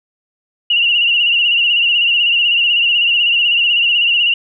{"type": "tone with vibrato", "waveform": "sine", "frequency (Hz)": 2824, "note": "F7", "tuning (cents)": 19, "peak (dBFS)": -10, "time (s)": [0.7, 4.34], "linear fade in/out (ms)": 5, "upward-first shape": "sine", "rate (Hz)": 16, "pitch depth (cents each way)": 62, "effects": []}